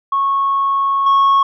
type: tone with level steps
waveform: sine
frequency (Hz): 1100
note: C#6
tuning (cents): -14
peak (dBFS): -12 / -6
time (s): 0.12-1.43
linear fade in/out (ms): 5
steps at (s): 1.06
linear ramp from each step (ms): 5
effects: tanh soft clip ceiling -8 dBFS